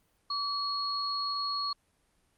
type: tone pair together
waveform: sine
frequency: 1144 / 4319 Hz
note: D6 / C#8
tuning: -46 / -46 cents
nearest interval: octave + major seventh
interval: 2300 cents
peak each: -33 / -32 dBFS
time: 0.3-1.73 s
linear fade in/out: 5 ms
effects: pink hiss -71 dBFS RMS until 2.37 s + Opus 32 kbps